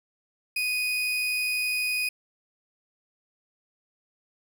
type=tone; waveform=35% pulse; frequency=2489 Hz; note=D#7; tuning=in tune; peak=-23 dBFS; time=0.56-2.09 s; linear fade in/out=5 ms; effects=none